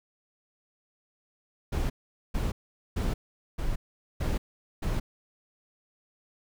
brown noise bursts, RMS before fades -28 dBFS, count 6, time 1.72-5 s, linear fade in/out 10 ms, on 180 ms, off 440 ms, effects none

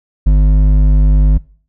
sine tone with hard clipping, 50.6 Hz, G#1, 44 cents flat, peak -7 dBFS, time 0.26-1.38 s, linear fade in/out 10 ms, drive 8 dB, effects noise-tail reverb RT60 0.5 s tail -23 dB re dry

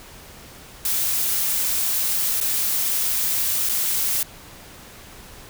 blue noise with dropouts, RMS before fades -22 dBFS, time 0.85-4.23 s, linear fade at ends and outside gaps 2 ms, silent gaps 2.403-2.411 / 3.69-3.694 s, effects pink hiss -43 dBFS RMS until 5.49 s

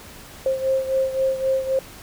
sine beating tone pair, 529 / 532.8 Hz, C5 / C5, +19 / +31 cents, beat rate 3.8 Hz, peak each -20 / -25 dBFS, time 0.46-1.79 s, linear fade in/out 2 ms, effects pink hiss -42 dBFS RMS until 2.02 s

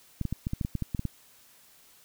clicks, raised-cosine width 5 ms, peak -17 dBFS, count 12, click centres 0.213 / 0.253 / 0.326 / 0.469 / 0.534 / 0.612 / 0.649 / 0.753 / 0.823 / 0.948 / 0.994 / 1.053 s, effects white hiss -58 dBFS RMS until 2.04 s

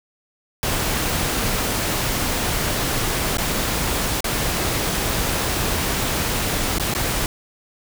pink noise with dropouts, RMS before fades -22 dBFS, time 0.63-7.26 s, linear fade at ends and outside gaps 1 ms, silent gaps 3.371-3.383 / 4.206-4.243 / 6.784-6.797 / 6.939-6.949 s, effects none

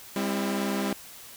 sawtooth chord, C major, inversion second, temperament equal with one note detuned, 200.3 / 261.6 / 329.6 Hz, G3 / C4 / E4, +38 / 0 / 0 cents, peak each -24 / -29 / -30 dBFS, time 0.16-0.93 s, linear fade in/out 2 ms, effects white hiss -46 dBFS RMS until 1.36 s

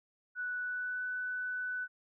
sine tone with pitch glide, 1480 to 1495.5 Hz, F#6 to F#6, 0 to +18 cents, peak -34 dBFS, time 0.35-1.88 s, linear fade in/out 50 ms, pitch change +18 cents, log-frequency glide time 0.61-1.03 s, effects none

